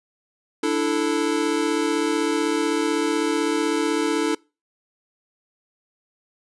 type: chord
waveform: square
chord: D suspended second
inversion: none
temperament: equal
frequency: 293.7 / 329.6 / 440 Hz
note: D4 / E4 / A4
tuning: 0 / 0 / 0 cents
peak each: -25 dBFS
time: 0.63-4.35 s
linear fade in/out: 5 ms
effects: noise-tail reverb RT60 0.3 s tail -25 dB re dry + resampled to 24000 Hz